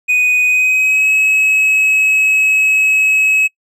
triangle tone with pitch glide, 2489 to 2566 Hz, D#7 to E7, 0 to -47 cents, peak -8 dBFS, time 0.08-3.48 s, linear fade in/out 20 ms, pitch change +53 cents, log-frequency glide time 0.45-1.1 s, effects noise-tail reverb RT60 0.1 s tail -26 dB re dry

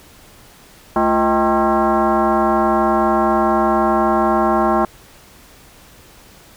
sine tone with frequency modulation, 220 Hz, A3, in tune, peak -12 dBFS, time 0.96-4.85 s, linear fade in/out 2 ms, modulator 283 Hz, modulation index 3.6, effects pink hiss -45 dBFS RMS until 6.56 s

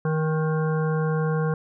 harmonic tone with a mistuned harmonic, 157.2 Hz, D#3, 18 cents sharp, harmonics 1 / 3 / 5 / 7 / 9 / 10, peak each -22 / -27 / -36 / -35 / -37 / -40 dBFS, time 0.05-1.54 s, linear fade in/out 2 ms, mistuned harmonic 7, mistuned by -25 cents, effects none

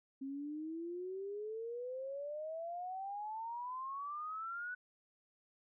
sine exponential sweep, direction up, 266.2 to 1495 Hz, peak -40 dBFS, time 0.21-4.75 s, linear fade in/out 10 ms, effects none

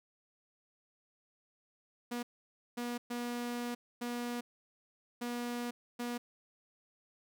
sawtooth tone bursts at uneven times, 241 Hz, B3, 42 cents flat, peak -32 dBFS, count 6, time 2.11-2.23 / 2.77-2.98 / 3.1-3.75 / 4.01-4.41 / 5.21-5.71 / 5.99-6.18 s, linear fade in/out 10 ms, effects none

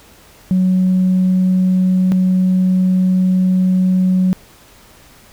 sine tone pair in turn, 185 / 185 Hz, F#3 / F#3, 0 / 0 cents, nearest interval unison, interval 0 cents, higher neither, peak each -9 dBFS, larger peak neither, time 0.51-2.12 / 2.12-4.33 s, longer second, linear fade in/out 0 ms, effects tanh soft clip ceiling -7 dBFS + pink hiss -45 dBFS RMS until 5.32 s

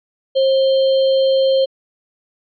sine tone with sample-and-hold, 533 Hz, C5, 32 cents sharp, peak -11 dBFS, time 0.35-1.66 s, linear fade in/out 20 ms, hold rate 3675 Hz, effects resampled to 11025 Hz

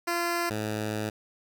10% pulse tone pair in turn, 343.8 / 107.17 Hz, F4 / A2, -27 / -45 cents, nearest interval octave + minor sixth, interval 2018 cents, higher first, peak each -18 / -21 dBFS, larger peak first, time 0.07-0.5 / 0.5-1.1 s, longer second, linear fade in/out 10 ms, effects none

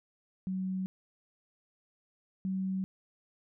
sine tone pair in turn, 187.8 / 189.65 Hz, F#3 / F#3, +26 / +43 cents, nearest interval unison, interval 17 cents, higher second, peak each -31 / -30 dBFS, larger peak second, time 0.47-0.86 / 2.45-2.84 s, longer neither, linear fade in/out 0 ms, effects none

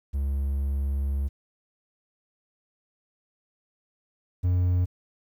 triangle tone pair in turn, 69.3 / 89.69 Hz, C#2 / F2, 0 / +47 cents, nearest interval major third, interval 447 cents, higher second, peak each -22 / -18 dBFS, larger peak second, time 0.13-1.29 / 4.43-4.86 s, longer first, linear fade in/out 20 ms, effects 10-bit

